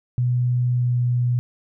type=tone with pitch glide; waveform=sine; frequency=123.47 to 122.55 Hz; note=B2 to B2; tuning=0 to -13 cents; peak=-17 dBFS; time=0.18-1.39 s; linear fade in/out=0 ms; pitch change=-13 cents; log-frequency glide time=0.73-0.96 s; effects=none